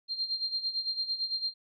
sine tone with tremolo, 4186 Hz, C8, in tune, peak -27 dBFS, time 0.08-1.54 s, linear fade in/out 50 ms, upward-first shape sine, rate 8.9 Hz, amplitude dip 75%, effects none

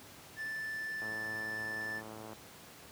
triangle tone, 1760 Hz, A6, in tune, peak -35 dBFS, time 0.36-2.02 s, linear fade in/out 50 ms
click train, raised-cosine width 1 ms, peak -33 dBFS, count 144, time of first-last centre 1.02-2.332 s, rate 109 Hz
effects pink hiss -53 dBFS RMS until 2.91 s + high-pass 100 Hz 12 dB/octave

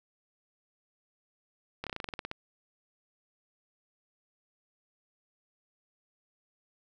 slowing click train, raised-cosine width 0.3 ms, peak -20 dBFS, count 12, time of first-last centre 1.84-2.314 s, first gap 27 ms, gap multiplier 1.09, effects none

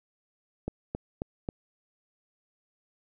click train, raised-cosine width 2 ms, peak -18 dBFS, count 4, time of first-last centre 0.68-1.489 s, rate 3.71 Hz, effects none

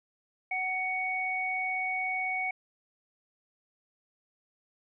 sine tone pair together, 747 / 2231 Hz, F#5 / C#7, +16 / +11 cents, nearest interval octave + perfect fifth, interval 1895 cents, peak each -34 / -30 dBFS, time 0.51-2.51 s, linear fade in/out 5 ms, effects none

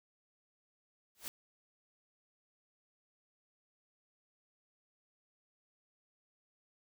white noise with exponential growth, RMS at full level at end -38 dBFS, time 1.15-1.28 s, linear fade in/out 0 ms, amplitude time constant 28 ms, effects none

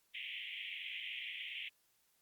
white band-pass noise, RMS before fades -45 dBFS, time 0.14-1.69 s, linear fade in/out 10 ms, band 2000 to 3300 Hz, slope 96 dB/octave, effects white hiss -75 dBFS RMS until 2.21 s + Opus 48 kbps

